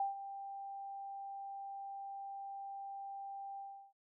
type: tone with ADSR envelope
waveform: sine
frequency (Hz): 790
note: G5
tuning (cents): +13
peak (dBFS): -31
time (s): 0-3.93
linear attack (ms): 3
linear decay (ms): 140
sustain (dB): -12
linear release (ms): 350
effects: none